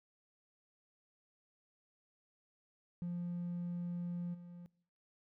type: tone with level steps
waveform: triangle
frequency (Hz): 174.61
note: F3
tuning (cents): 0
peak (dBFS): -34 / -46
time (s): 3.02-4.66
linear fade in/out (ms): 0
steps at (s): 4.33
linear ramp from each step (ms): 20
effects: noise-tail reverb RT60 0.7 s tail -24 dB re dry + tanh soft clip ceiling -33 dBFS